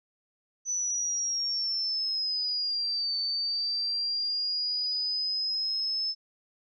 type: linear two-way sweep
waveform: sine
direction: down then up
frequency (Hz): 6010 to 4538 to 5250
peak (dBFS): -27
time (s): 0.65-6.15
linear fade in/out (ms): 50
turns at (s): 3.17
effects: none